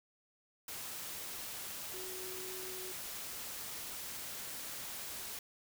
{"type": "tone in noise", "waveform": "sine", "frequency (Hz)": 372, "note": "F#4", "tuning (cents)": 9, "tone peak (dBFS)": -47, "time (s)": [1.94, 2.92], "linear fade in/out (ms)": 2, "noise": "white", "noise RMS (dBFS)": -44, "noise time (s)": [0.68, 5.39], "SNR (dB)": -6, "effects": []}